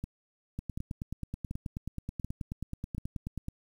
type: two click trains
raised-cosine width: 5 ms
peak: -23 / -23 dBFS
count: 5 / 28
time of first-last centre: 0.04-2.981 / 0.59-3.484 s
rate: 1.36 / 9.33 Hz
effects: 9-bit